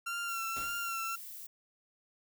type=tone with vibrato; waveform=30% pulse; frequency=1368 Hz; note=F6; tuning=36 cents flat; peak=-32 dBFS; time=0.06-1.16 s; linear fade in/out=10 ms; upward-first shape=sine; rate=1.8 Hz; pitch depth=35 cents each way
type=noise; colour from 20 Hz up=violet; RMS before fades=-46 dBFS; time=0.28-1.47 s; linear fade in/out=10 ms
type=noise with exponential decay; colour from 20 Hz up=pink; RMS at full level=-43 dBFS; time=0.56-0.94 s; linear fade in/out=5 ms; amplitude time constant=82 ms
effects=none